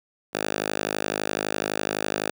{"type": "tone with high-pass filter", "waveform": "5% pulse", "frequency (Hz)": 51.91, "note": "G#1", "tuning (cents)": 0, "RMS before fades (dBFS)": -28, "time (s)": [0.33, 2.31], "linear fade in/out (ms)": 20, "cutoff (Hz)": 310, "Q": 0.54, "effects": []}